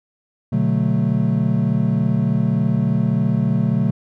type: chord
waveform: triangle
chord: B minor seventh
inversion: none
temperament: equal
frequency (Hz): 123.47 / 146.83 / 185 / 220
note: B2 / D3 / F#3 / A3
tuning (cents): 0 / 0 / 0 / 0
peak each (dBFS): -19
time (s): 0.52-3.91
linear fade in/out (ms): 10
effects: none